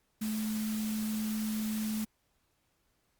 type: tone in noise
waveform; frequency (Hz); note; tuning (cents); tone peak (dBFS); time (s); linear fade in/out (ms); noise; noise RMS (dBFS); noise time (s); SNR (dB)
sine; 216.4; A3; -29; -31; 0.21-2.05; 10; white; -43; 0.21-2.05; +9
effects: pink hiss -75 dBFS RMS until 3.19 s + Opus 48 kbps